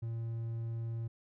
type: tone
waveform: triangle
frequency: 114.8 Hz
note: A#2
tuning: 26 cents flat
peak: -33 dBFS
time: 0.02-1.08 s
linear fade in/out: 10 ms
effects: none